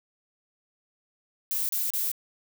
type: noise bursts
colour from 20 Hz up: violet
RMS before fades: -28 dBFS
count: 3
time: 1.51-2.116 s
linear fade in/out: 0 ms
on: 180 ms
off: 33 ms
effects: none